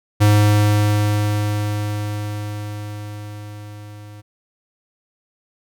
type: tone with level ramp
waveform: square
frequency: 104.5 Hz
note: G#2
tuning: 11 cents sharp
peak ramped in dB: -10 to -37 dBFS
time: 0.2-4.22 s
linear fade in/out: 20 ms
effects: none